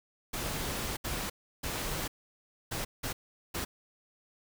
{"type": "noise bursts at uneven times", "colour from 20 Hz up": "pink", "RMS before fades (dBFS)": -35, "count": 6, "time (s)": [[0.33, 0.97], [1.04, 1.3], [1.63, 2.08], [2.71, 2.85], [3.03, 3.13], [3.54, 3.65]], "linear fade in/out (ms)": 10, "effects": []}